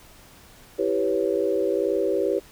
sine chord, C# half-diminished seventh, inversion first, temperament equal, 329.6 / 392 / 493.9 / 554.4 Hz, E4 / G4 / B4 / C#5, 0 / 0 / 0 / 0 cents, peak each -28 / -24 / -26 / -27 dBFS, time 0.78-2.4 s, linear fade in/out 20 ms, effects pink hiss -50 dBFS RMS until 2.51 s

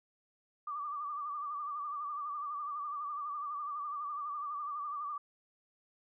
sine tone with vibrato, 1174.7 Hz, D6, in tune, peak -36 dBFS, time 0.67-5.18 s, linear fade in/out 5 ms, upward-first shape sine, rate 12 Hz, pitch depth 65 cents each way, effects none

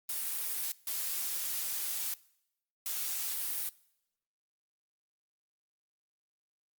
blue noise bursts at uneven times, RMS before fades -35 dBFS, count 3, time 0.09-0.72 / 0.87-2.14 / 2.86-3.69 s, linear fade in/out 2 ms, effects noise-tail reverb RT60 0.8 s tail -22 dB re dry + Opus 32 kbps

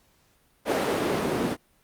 white noise with band-pass filter sweep, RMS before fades -26 dBFS, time 0.65-1.57 s, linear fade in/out 50 ms, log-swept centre 430 to 250 Hz, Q 1.2, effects pink hiss -64 dBFS RMS until 1.83 s + Opus 48 kbps

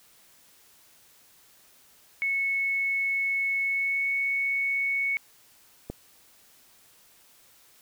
sine tone with pitch glide, 2202 to 2216 Hz, C#7 to C#7, -12 to -1 cents, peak -24 dBFS, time 2.22-5.17 s, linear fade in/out 0 ms, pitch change +11 cents, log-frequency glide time 3.64-4.11 s
click, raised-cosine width 2 ms, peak -20 dBFS, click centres 5.9 s
effects white hiss -58 dBFS RMS until 7.81 s

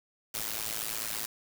white noise with amplitude modulation, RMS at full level -31 dBFS, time 0.34-1.26 s, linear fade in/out 5 ms, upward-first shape sine, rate 109 Hz, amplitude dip 95%, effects none

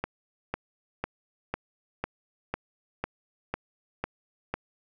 click train, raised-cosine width 0.5 ms, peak -14 dBFS, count 10, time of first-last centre 0.04-4.54 s, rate 2 Hz, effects none

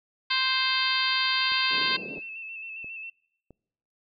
harmonic tone, 523 Hz, C5, 1 cent flat, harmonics 2 / 3 / 4 / 5 / 6 / 7 / 8 / 9, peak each -31 / -31 / -31 / -31 / -31 / -31 / -31 / -31 dBFS, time 0.3-1.97 s, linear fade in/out 10 ms
sine tone with vibrato, 2649 Hz, E7, 8 cents sharp, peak -36 dBFS, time 1.41-3.1 s, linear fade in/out 5 ms, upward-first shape square, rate 7.4 Hz, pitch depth 30 cents each way
click train, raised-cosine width 2 ms, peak -35 dBFS, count 4, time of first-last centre 1.52-3.507 s, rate 1.51 Hz
white band-pass noise, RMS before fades -41 dBFS, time 1.7-2.2 s, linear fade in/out 20 ms, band 170 to 480 Hz, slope 24 dB/octave
effects noise-tail reverb RT60 0.9 s tail -26 dB re dry

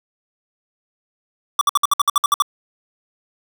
square tone bursts, 1158 Hz, D6, 25 cents flat, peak -12 dBFS, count 11, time 1.59-2.422 s, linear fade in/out 2 ms, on 22 ms, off 59 ms, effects none

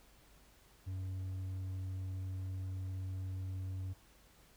sine tone with hard clipping, 94 Hz, F#2, 28 cents sharp, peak -39 dBFS, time 0.86-3.94 s, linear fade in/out 20 ms, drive 3 dB, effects added 50 Hz sine -67 dBFS peak until 4.56 s + pink hiss -65 dBFS RMS until 4.56 s

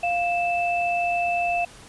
sine tone pair together, 698.5 / 2637 Hz, F5 / E7, 0 / 0 cents, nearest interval octave + major seventh, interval 2300 cents, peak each -22 / -26 dBFS, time 0.03-1.65 s, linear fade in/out 5 ms, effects pink hiss -46 dBFS RMS until 1.88 s + resampled to 24000 Hz

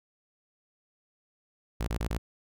sawtooth tone bursts, 56.5 Hz, A1, 47 cents sharp, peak -25 dBFS, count 4, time 1.8-2.18 s, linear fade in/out 5 ms, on 77 ms, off 24 ms, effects none

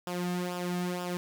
sawtooth tone with flanger, 178.2 Hz, F3, 35 cents sharp, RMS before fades -33 dBFS, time 0.07-1.17 s, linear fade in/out 0 ms, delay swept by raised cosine 0.47 to 2.07 ms, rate 2.1 Hz, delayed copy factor -0.65, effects none

